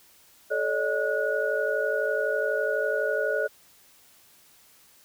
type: tone cluster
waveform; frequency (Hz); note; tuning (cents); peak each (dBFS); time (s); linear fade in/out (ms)
sine; 433.6 / 559 / 611 / 1457; A4 / C#5 / D#5 / F#6; -25 / +14 / -32 / -27; -29; 0.5-3.48; 20
effects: white hiss -57 dBFS RMS until 5.04 s